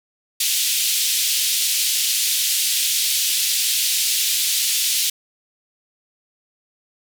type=band-pass noise; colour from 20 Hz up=pink; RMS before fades=-20 dBFS; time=0.4-5.1 s; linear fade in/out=5 ms; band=3000 to 16000 Hz; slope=24 dB/octave; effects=none